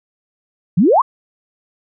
sine exponential sweep, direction up, 151.9 to 1173 Hz, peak -8 dBFS, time 0.77-1.02 s, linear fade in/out 10 ms, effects none

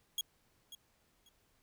sawtooth tone with echo, 3300 Hz, G#7, 12 cents flat, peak -30 dBFS, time 0.18-0.21 s, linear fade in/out 2 ms, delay 540 ms, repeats 2, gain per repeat -14 dB, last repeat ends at 1.29 s, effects pink hiss -73 dBFS RMS until 1.62 s

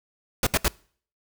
pink noise bursts, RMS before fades -21 dBFS, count 3, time 0.43-0.681 s, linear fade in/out 2 ms, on 37 ms, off 70 ms, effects noise-tail reverb RT60 0.5 s tail -24 dB re dry

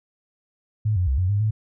sine tone with pitch steps, 107.2 / 90 / 66.3 / 91.5 / 102 / 108.3 Hz, A2 / F#2 / C2 / F#2 / G#2 / A2, -45 / -47 / +23 / -19 / -31 / -27 cents, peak -18 dBFS, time 0.85-1.51 s, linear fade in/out 10 ms, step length 110 ms, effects none

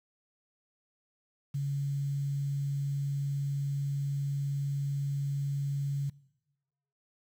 sine tone with quantisation, 140.4 Hz, C#3, 22 cents sharp, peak -29 dBFS, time 1.54-6.1 s, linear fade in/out 10 ms, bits 9, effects noise-tail reverb RT60 1.0 s tail -22 dB re dry

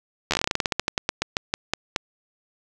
slowing click train, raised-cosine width 0.2 ms, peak -4 dBFS, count 23, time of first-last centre 0.31-1.962 s, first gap 12 ms, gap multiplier 1.15, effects none

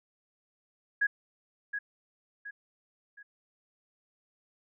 sine tone with echo, 1661.2 Hz, G#6, in tune, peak -23 dBFS, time 1.01-1.07 s, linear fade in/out 10 ms, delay 720 ms, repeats 3, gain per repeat -8 dB, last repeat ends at 3.23 s, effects none

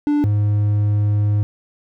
triangle tone pair in turn, 293.7 / 103.84 Hz, D4 / G#2, 0 / 0 cents, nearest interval octave + tritone, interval 1800 cents, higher first, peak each -12 dBFS, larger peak neither, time 0.07-0.24 / 0.24-1.43 s, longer second, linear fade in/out 0 ms, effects none

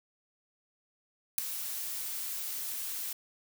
blue noise with ADSR envelope, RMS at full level -22 dBFS, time 1.38-3.13 s, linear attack 4 ms, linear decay 4 ms, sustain -15 dB, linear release 4 ms, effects none

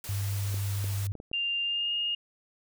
white noise, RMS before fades -41 dBFS, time 0.04-1.07 s, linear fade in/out 2 ms
sine tone, 99.6 Hz, G2, 28 cents sharp, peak -28 dBFS, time 0.09-1.12 s, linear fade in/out 0 ms
clicks, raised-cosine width 2 ms, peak -29 dBFS, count 5, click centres 0.543 / 0.843 / 1.153 / 1.201 / 1.315 s
sine tone with pitch glide, 2794 to 2843 Hz, F7 to F7, 0 to +30 cents, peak -27 dBFS, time 1.33-2.15 s, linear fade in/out 5 ms, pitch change +30 cents, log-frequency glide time 1.63-1.92 s
effects none

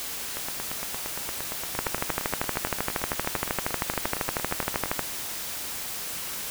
two click trains, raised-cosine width 0.5 ms, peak -17 / -9 dBFS, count 40 / 42, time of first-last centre 0.37-4.858 / 1.79-4.993 s, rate 8.69 / 12.8 Hz, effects white hiss -34 dBFS RMS until 6.5 s

